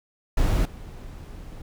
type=noise with level steps; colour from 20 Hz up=brown; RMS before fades=-21 / -39 dBFS; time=0.37-1.62 s; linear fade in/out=5 ms; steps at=0.65 s; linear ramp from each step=5 ms; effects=none